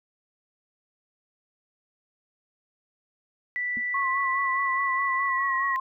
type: tone with pitch glide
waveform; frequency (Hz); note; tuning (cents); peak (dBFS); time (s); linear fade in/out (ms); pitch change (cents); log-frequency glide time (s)
sine; 1970 to 1906.2; B6 to A#6; -5 to +38; -26; 3.56-5.76; 0; -57; 5.24-5.54
type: tone with exponential decay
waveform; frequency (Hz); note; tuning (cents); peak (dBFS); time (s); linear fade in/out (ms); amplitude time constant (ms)
sine; 233.1; A#3; 0; -32; 3.77-3.84; 0; 15
type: tone with vibrato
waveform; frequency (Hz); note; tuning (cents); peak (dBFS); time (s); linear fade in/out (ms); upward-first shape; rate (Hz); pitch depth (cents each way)
sine; 1079; C#6; -47; -25; 3.94-5.8; 5; sine; 4.8; 48
effects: none